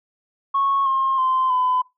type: tone with pitch steps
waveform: sine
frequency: 1100 / 1068.7 / 1038.3 / 1008.7 Hz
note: C#6 / C6 / C6 / B5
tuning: -14 / +36 / -14 / +36 cents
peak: -16 dBFS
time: 0.54-1.82 s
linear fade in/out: 10 ms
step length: 320 ms
effects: noise-tail reverb RT60 0.2 s tail -21 dB re dry + tanh soft clip ceiling -12 dBFS